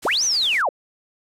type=noise with tremolo; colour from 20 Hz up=white; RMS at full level=-35 dBFS; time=0.02-0.62 s; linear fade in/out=10 ms; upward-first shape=sine; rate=10 Hz; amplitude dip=40%
type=linear two-way sweep; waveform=sine; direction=up then down; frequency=247.4 to 6272 to 480.4 Hz; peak=-17 dBFS; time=0.05-0.69 s; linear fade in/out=2 ms; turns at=0.24 s
effects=low-pass 10000 Hz 12 dB/octave